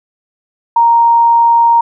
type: tone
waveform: sine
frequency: 932.3 Hz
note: A#5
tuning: in tune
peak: -5 dBFS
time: 0.76-1.81 s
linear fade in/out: 5 ms
effects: none